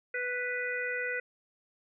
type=harmonic tone; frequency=493.9 Hz; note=B4; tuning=in tune; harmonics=1 / 3 / 4 / 5; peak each=-37 / -35 / -35 / -41 dBFS; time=0.14-1.2 s; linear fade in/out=5 ms; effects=none